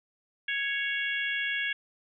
harmonic tone, 554.4 Hz, C#5, in tune, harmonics 3 / 4 / 5 / 6, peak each -31 / -33 / -35 / -37 dBFS, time 0.48-1.73 s, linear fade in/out 5 ms, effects none

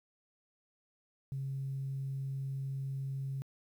sine tone, 135.6 Hz, C#3, 38 cents flat, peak -34 dBFS, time 1.32-3.42 s, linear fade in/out 0 ms, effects tanh soft clip ceiling -30 dBFS + 11-bit

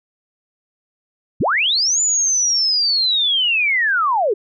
sine linear two-way sweep, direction up then down, 49 to 7080 to 367.6 Hz, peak -14 dBFS, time 1.4-4.34 s, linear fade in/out 10 ms, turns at 2.01 s, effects none

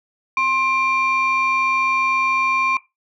sine tone pair together, 1057 / 2373 Hz, C6 / D7, +17 / +17 cents, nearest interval octave + major second, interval 1400 cents, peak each -17 dBFS, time 0.37-2.77 s, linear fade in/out 2 ms, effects noise-tail reverb RT60 0.2 s tail -19 dB re dry + tanh soft clip ceiling -11 dBFS

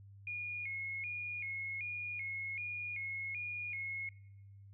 sine tone with vibrato, 2300 Hz, D7, 37 cents flat, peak -38 dBFS, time 0.27-4.09 s, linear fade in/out 2 ms, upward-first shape square, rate 1.3 Hz, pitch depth 100 cents each way, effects noise-tail reverb RT60 1.0 s tail -20 dB re dry + added 99 Hz sine -53 dBFS peak until 4.73 s

